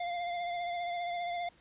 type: tone with vibrato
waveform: square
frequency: 698.5 Hz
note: F5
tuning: in tune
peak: -34 dBFS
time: 0-1.49 s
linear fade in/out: 5 ms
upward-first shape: triangle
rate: 15 Hz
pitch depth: 29 cents each way
effects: pink hiss -63 dBFS RMS until 1.6 s + resampled to 8000 Hz